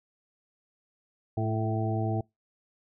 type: harmonic tone with a mistuned harmonic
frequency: 110 Hz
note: A2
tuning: in tune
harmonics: 1 / 2 / 3 / 4 / 6 / 7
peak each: -28 / -36 / -34 / -38 / -36 / -36 dBFS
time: 1.37-2.21 s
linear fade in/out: 5 ms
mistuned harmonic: 3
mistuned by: +24 cents
effects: noise-tail reverb RT60 0.2 s tail -26 dB re dry